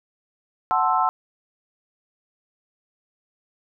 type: chord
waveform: sine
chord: F# half-diminished seventh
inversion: none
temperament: equal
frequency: 740 / 880 / 1046.5 / 1318.5 Hz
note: F#5 / A5 / C6 / E6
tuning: 0 / 0 / 0 / 0 cents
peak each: -23 dBFS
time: 0.71-1.09 s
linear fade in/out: 0 ms
effects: none